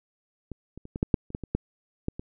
clicks, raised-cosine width 3 ms, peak -23 / -28 / -29 / -19 / -10 / -6 / -30 / -17 / -22 / -11 / -14 / -22 dBFS, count 12, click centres 0.517 / 0.776 / 0.854 / 0.959 / 1.029 / 1.142 / 1.304 / 1.349 / 1.437 / 1.55 / 2.084 / 2.195 s, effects none

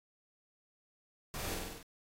pink noise with echo, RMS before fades -42 dBFS, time 1.34-1.54 s, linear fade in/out 0 ms, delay 48 ms, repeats 6, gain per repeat -2 dB, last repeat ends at 1.828 s, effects AAC 48 kbps

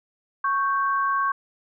sine tone pair together, 1106.4 / 1563 Hz, C#6 / G6, -4 / -6 cents, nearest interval tritone, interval 598 cents, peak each -21 / -27 dBFS, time 0.44-1.32 s, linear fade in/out 5 ms, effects none

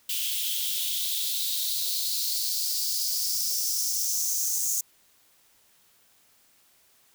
blue noise with high-pass filter sweep, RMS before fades -28 dBFS, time 0.09-4.81 s, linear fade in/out 5 ms, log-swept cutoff 3000 to 6600 Hz, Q 4.7, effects white hiss -62 dBFS RMS until 7.14 s

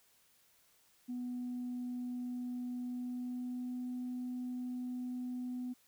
sine tone with pitch glide, 246.9 to 249.3 Hz, B3 to B3, 0 to +16 cents, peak -36 dBFS, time 1.08-5.74 s, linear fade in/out 20 ms, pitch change +16 cents, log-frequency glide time 2.8-3.88 s, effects tanh soft clip ceiling -34 dBFS + white hiss -69 dBFS RMS until 5.87 s

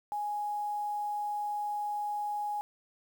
sine tone with quantisation, 830.6 Hz, G#5, in tune, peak -31 dBFS, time 0.12-2.61 s, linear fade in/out 0 ms, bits 9, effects none

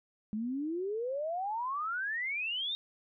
sine exponential sweep, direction up, 206.8 to 3741 Hz, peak -32 dBFS, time 0.33-2.75 s, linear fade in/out 0 ms, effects none

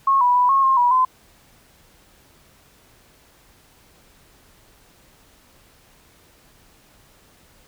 sine tone with pitch steps, 1089 / 981 / 988 / 1088 / 1066 / 972 / 1025 Hz, C#6 / B5 / B5 / C#6 / C6 / B5 / C6, -31 / -12 / 0 / -33 / +32 / -28 / -36 cents, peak -13 dBFS, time 0.07-1.05 s, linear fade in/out 5 ms, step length 140 ms, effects pink hiss -54 dBFS RMS until 7.67 s

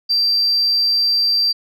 sine tone, 4699 Hz, D8, in tune, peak -12 dBFS, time 0.09-1.53 s, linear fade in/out 20 ms, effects tanh soft clip ceiling -10 dBFS

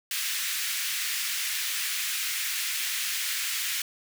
pink high-pass noise, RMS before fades -30 dBFS, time 0.11-3.82 s, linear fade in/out 2 ms, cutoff 1800 Hz, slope 24 dB/octave, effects none

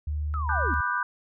sine tone, 75 Hz, D2, 37 cents sharp, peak -26 dBFS, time 0.07-0.81 s, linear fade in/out 5 ms
sine linear sweep, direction down, 1337 to 220 Hz, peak -31 dBFS, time 0.34-0.74 s, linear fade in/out 0 ms
sine chord, G major seventh, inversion first, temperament equal with one note detuned, 987.8 / 1191.7 / 1480 / 1568 Hz, B5 / D6 / F#6 / G6, 0 / +25 / 0 / 0 cents, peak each -30 dBFS, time 0.49-1.03 s, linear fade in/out 2 ms
effects none

